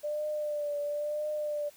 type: tone with vibrato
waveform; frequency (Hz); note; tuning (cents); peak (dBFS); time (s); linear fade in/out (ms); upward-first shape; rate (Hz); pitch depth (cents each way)
sine; 593; D5; +17; -30; 0.03-1.7; 20; triangle; 0.99; 40
effects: white hiss -58 dBFS RMS until 1.76 s